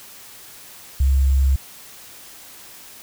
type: tone with sample-and-hold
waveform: sine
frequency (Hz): 67.4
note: C#2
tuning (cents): -48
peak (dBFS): -13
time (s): 1-1.56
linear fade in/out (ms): 5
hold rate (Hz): 7350
effects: white hiss -42 dBFS RMS until 3.02 s